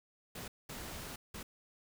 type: noise bursts at uneven times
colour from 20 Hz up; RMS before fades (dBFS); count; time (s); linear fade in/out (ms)
pink; -45; 3; 0.35-0.48 / 0.69-1.16 / 1.34-1.43; 5
effects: none